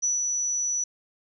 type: tone with ADSR envelope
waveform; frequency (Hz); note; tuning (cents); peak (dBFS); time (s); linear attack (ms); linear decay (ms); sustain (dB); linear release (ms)
sine; 5920; F#8; 0; -21; 0.02-0.84; 20; 160; -3; 4
effects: none